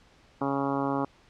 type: harmonic tone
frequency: 138.5 Hz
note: C#3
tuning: 1 cent flat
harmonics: 1 / 2 / 3 / 4 / 5 / 6 / 7 / 8 / 9 / 10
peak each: -37 / -29 / -35 / -35 / -38 / -34 / -37 / -36 / -40 / -44 dBFS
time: 0.41-1.05 s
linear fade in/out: 5 ms
effects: pink hiss -59 dBFS RMS until 1.29 s + low-pass 5000 Hz 12 dB/octave